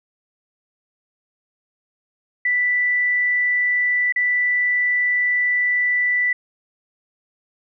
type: tone with dropouts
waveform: sine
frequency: 1975.5 Hz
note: B6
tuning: in tune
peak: -16 dBFS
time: 2.45-6.33 s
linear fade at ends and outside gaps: 5 ms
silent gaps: 4.124-4.16 s
effects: none